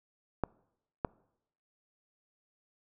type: clicks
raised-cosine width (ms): 1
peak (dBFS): -15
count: 2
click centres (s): 0.437 / 1.048
effects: noise-tail reverb RT60 0.8 s tail -25 dB re dry